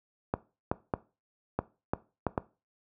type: clicks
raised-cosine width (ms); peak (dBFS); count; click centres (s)
1; -13; 7; 0.339 / 0.715 / 0.938 / 1.59 / 1.935 / 2.267 / 2.378
effects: noise-tail reverb RT60 0.3 s tail -18 dB re dry + high-pass 60 Hz 12 dB/octave